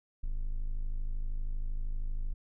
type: tone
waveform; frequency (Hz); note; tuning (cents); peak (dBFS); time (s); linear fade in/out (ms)
triangle; 26.39; G#0; +29; -28; 0.23-2.34; 10
effects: none